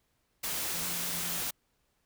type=tone in noise; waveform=sine; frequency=173.6 Hz; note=F3; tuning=10 cents flat; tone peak=-45 dBFS; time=0.74-1.41 s; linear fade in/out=10 ms; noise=white; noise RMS=-34 dBFS; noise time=0.43-1.51 s; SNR=-14 dB; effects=pink hiss -75 dBFS RMS until 2.05 s